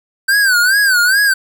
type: tone with vibrato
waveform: square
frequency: 1539 Hz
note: G6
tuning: 32 cents flat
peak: -10 dBFS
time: 0.28-1.34 s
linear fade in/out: 10 ms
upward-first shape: sine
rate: 2.4 Hz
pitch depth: 140 cents each way
effects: 7-bit